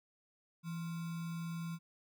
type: tone with sample-and-hold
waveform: sine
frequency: 167 Hz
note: E3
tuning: 23 cents sharp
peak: -38 dBFS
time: 0.63-1.79 s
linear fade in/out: 50 ms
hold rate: 1225 Hz
effects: none